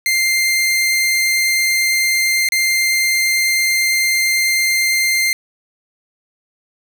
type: tone with dropouts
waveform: sawtooth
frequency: 2097 Hz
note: C7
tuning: 3 cents sharp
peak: -10 dBFS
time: 0.06-5.33 s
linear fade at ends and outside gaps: 1 ms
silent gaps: 2.488-2.521 s
effects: none